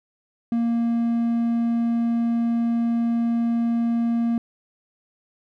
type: tone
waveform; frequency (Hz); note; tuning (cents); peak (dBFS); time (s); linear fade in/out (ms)
triangle; 233.1; A#3; 0; -17; 0.52-4.38; 2
effects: none